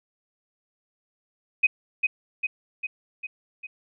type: tone with echo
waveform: sine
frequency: 2511 Hz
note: D#7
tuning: 15 cents sharp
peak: -14 dBFS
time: 1.63-1.67 s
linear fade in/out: 10 ms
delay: 400 ms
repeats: 5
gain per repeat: -4 dB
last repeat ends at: 3.67 s
effects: none